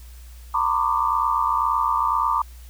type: tone cluster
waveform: sine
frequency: 919 / 1007 / 1136 / 1198 Hz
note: A#5 / B5 / C#6 / D6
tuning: -25 / +33 / +42 / +34 cents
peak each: -24 dBFS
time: 0.54-2.42 s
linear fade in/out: 5 ms
effects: added 60 Hz sine -39 dBFS peak until 2.69 s + white hiss -52 dBFS RMS until 2.69 s